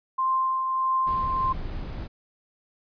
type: tone with tremolo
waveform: sine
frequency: 1048 Hz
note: C6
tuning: 2 cents sharp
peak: -20 dBFS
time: 0.18-1.53 s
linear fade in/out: 10 ms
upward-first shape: triangle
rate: 1.6 Hz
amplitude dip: 40%
type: noise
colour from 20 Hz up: brown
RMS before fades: -33 dBFS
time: 1.06-2.08 s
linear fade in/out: 20 ms
effects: resampled to 11025 Hz